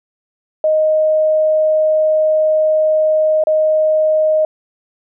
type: tone with dropouts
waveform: sine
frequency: 622.3 Hz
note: D#5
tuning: in tune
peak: -10 dBFS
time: 0.64-4.45 s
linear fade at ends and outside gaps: 2 ms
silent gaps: 3.438-3.47 s
effects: none